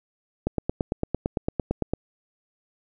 click train, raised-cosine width 2 ms, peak -10 dBFS, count 14, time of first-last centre 0.47-1.936 s, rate 8.87 Hz, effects none

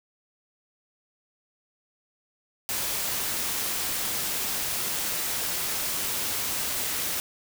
white noise, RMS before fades -29 dBFS, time 2.69-7.2 s, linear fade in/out 0 ms, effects none

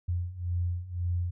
sine beating tone pair, 86.8 / 88.7 Hz, F2 / F2, -10 / +27 cents, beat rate 1.9 Hz, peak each -33 / -30 dBFS, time 0.08-1.31 s, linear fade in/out 10 ms, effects none

